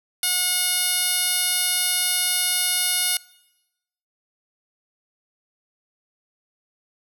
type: tone with band-pass filter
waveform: 10% pulse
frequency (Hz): 724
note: F#5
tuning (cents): -38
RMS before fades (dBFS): -22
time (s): 0.23-3.17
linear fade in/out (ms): 2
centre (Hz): 9500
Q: 0.99
effects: noise-tail reverb RT60 0.9 s tail -21 dB re dry